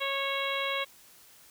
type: harmonic tone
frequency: 550 Hz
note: C#5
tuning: 14 cents flat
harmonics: 1 / 2 / 3 / 4 / 5 / 6 / 7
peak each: -35 / -35 / -40 / -34 / -38 / -37 / -39 dBFS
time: 0-0.85 s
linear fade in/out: 20 ms
effects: white hiss -56 dBFS RMS until 1.5 s